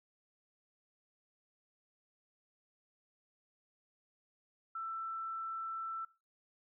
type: tone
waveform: sine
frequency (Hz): 1332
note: E6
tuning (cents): +18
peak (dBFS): -38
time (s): 4.75-6.05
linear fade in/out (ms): 5
effects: noise-tail reverb RT60 0.3 s tail -20 dB re dry